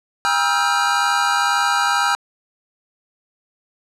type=tone cluster; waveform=square; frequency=807 / 955 / 1290 / 1372 / 1574 Hz; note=G#5 / A#5 / E6 / F6 / G6; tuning=-50 / +42 / -38 / -31 / +7 cents; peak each=-23 dBFS; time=0.25-2.15 s; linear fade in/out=0 ms; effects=low-pass 8000 Hz 12 dB/octave